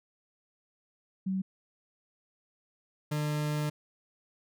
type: tone pair in turn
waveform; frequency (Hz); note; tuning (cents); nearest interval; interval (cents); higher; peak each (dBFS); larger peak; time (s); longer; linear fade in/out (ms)
sine / 40% pulse; 190 / 149.8; F#3 / D3; +46 / +35; major third; 411; first; -28; neither; 1.26-1.42 / 3.11-3.7; second; 10
effects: none